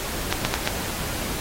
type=clicks; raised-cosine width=0.2 ms; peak=-3 dBFS; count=4; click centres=0.326 / 0.45 / 0.54 / 0.675 s; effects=pink hiss -30 dBFS RMS until 1.4 s + AAC 48 kbps